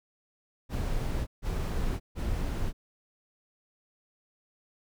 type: noise bursts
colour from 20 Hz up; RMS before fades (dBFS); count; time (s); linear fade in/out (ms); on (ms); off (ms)
brown; -30; 3; 0.69-2.73; 50; 580; 150
effects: none